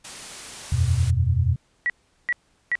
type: noise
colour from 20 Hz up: white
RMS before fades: -37 dBFS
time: 0.04-1.11 s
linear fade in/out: 10 ms
type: chord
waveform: sine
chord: E suspended second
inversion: none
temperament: just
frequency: 82.41 / 92.71 / 123.61 Hz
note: E2 / F#2 / B2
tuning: 0 / +4 / +2 cents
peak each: -22 dBFS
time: 0.72-1.56 s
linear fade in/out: 5 ms
type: tone bursts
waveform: sine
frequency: 1935 Hz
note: B6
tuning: 36 cents flat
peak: -19 dBFS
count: 3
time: 1.86-2.754 s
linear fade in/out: 0 ms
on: 38 ms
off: 390 ms
effects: pink hiss -64 dBFS RMS until 2.79 s + resampled to 22050 Hz